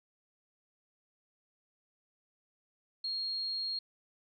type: tone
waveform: sine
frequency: 4260 Hz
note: C8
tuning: 30 cents sharp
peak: -33 dBFS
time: 3.04-3.79 s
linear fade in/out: 5 ms
effects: none